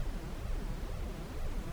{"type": "noise with flanger", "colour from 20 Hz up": "brown", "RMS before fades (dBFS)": -37, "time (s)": [0, 1.72], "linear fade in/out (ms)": 0, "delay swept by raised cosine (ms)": [1.5, 6.2], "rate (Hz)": 2.1, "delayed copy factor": 0.75, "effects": []}